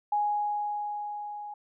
sine tone with level ramp, 830.6 Hz, G#5, in tune, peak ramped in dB -23 to -37 dBFS, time 0.12-1.54 s, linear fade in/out 5 ms, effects none

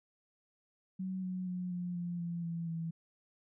sine tone with pitch steps, 187.5 / 184.07 / 180.7 / 177.39 / 174.14 / 170.95 / 167.82 / 164.74 Hz, F#3 / F#3 / F#3 / F3 / F3 / F3 / E3 / E3, +23 / -9 / -41 / +27 / -5 / -37 / +31 / -1 cents, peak -35 dBFS, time 0.99-2.91 s, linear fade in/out 10 ms, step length 240 ms, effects none

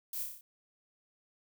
violet noise with echo, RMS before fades -39 dBFS, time 0.13-0.23 s, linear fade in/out 2 ms, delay 30 ms, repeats 6, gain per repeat -3 dB, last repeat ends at 0.41 s, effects none

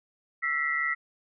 sine tone cluster, 1329 / 1943 / 2088 Hz, E6 / B6 / C7, +14 / -29 / -4 cents, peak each -32 / -27 / -33 dBFS, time 0.42-0.95 s, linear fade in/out 20 ms, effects none

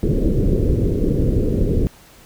pink low-pass noise, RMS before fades -17 dBFS, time 0.03-1.87 s, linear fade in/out 0 ms, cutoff 490 Hz, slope 48 dB/octave, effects pink hiss -47 dBFS RMS until 2.25 s

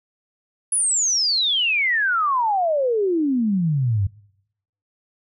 sine exponential sweep, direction down, 10440 to 92.5 Hz, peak -17 dBFS, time 0.72-4.07 s, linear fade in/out 5 ms, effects noise-tail reverb RT60 0.8 s tail -25 dB re dry

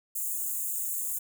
white high-pass noise, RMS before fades -32 dBFS, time 0.15-1.19 s, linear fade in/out 10 ms, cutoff 6700 Hz, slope 96 dB/octave, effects none

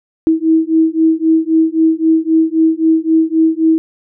sine beating tone pair, 320 / 323.8 Hz, D#4 / E4, +49 / -31 cents, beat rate 3.8 Hz, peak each -12 dBFS, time 0.27-3.78 s, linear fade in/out 0 ms, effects none

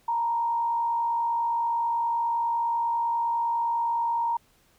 sine tone with frequency modulation, 932.3 Hz, A#5, in tune, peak -23 dBFS, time 0.08-4.37 s, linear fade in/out 5 ms, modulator 49.8 Hz, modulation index 0.38, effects pink hiss -63 dBFS RMS until 4.78 s

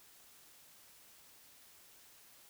silence, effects white hiss -61 dBFS RMS until 2.49 s

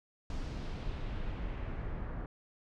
brown noise with low-pass filter sweep, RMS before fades -38 dBFS, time 0.3-2.26 s, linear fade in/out 2 ms, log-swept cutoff 6100 to 1400 Hz, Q 1.3, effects none

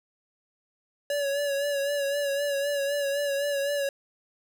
square tone with vibrato, 566 Hz, C#5, 36 cents sharp, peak -26 dBFS, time 1.1-3.89 s, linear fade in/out 2 ms, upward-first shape sine, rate 3.9 Hz, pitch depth 41 cents each way, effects none

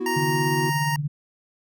triangle chord, B suspended fourth, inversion none, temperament equal with one note detuned, 244.2 / 329.6 / 370 Hz, B3 / E4 / F#4, -19 / 0 / 0 cents, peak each -30 / -29 / -25 dBFS, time 0-0.7 s, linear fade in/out 10 ms
25% pulse tone, 932.3 Hz, A#5, in tune, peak -20 dBFS, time 0.06-0.96 s, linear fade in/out 2 ms
sine tone with tremolo, 146.83 Hz, D3, in tune, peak -20 dBFS, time 0.16-1.08 s, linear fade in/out 10 ms, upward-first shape triangle, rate 17 Hz, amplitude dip 75%
effects none

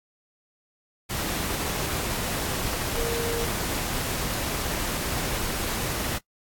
sine tone in noise, 466.2 Hz, A#4, in tune, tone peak -27 dBFS, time 2.96-3.46 s, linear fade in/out 20 ms, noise pink, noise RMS -29 dBFS, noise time 1.09-6.19 s, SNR -1 dB, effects noise-tail reverb RT60 0.1 s tail -21 dB re dry + AAC 64 kbps

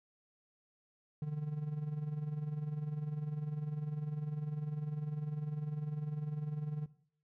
triangle tone with tremolo, 150 Hz, D3, 37 cents sharp, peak -31 dBFS, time 1.22-6.86 s, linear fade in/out 2 ms, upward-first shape sine, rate 20 Hz, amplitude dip 65%, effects noise-tail reverb RT60 0.6 s tail -17 dB re dry

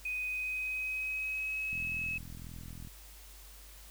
sine tone with pitch glide, 2500 to 2576 Hz, D#7 to E7, +8 to -41 cents, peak -33 dBFS, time 0.05-2.18 s, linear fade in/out 5 ms, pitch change +51 cents, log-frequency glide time 0.27-1.85 s
click train, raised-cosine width 5 ms, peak -35 dBFS, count 49, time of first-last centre 1.73-2.873 s, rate 42 Hz
effects added 50 Hz sine -52 dBFS peak until 3.9 s + white hiss -55 dBFS RMS until 3.9 s

